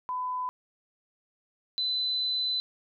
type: tone pair in turn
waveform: sine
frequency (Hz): 1004 / 4016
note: B5 / B7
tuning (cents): +28 / +28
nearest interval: 2 octaves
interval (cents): 2400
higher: second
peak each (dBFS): -29 / -26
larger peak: second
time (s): 0.09-0.49 / 1.78-2.6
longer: second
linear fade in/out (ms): 0
effects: none